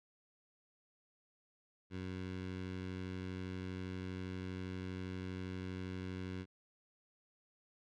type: tone with notch filter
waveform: 15% pulse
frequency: 92.5 Hz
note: F#2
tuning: in tune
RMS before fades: -43 dBFS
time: 1.9-6.46 s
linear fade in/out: 50 ms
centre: 810 Hz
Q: 1.5
effects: low-pass 4000 Hz 12 dB/octave